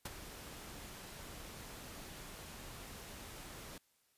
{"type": "noise with ADSR envelope", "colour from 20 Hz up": "pink", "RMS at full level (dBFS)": -40, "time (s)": [0.05, 3.78], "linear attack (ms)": 7, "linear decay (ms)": 23, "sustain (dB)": -10, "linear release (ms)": 3, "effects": ["white hiss -75 dBFS RMS until 4.17 s", "resampled to 32000 Hz"]}